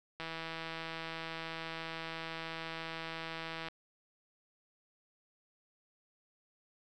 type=click train; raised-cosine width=0.3 ms; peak=-25 dBFS; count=569; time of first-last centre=0.2-3.685 s; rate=163 Hz; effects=none